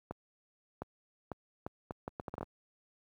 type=accelerating click train; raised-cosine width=1 ms; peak=-24 dBFS; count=12; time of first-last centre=0.11-2.43 s; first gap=710 ms; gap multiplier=0.7; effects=high-pass 60 Hz 12 dB/octave + 11-bit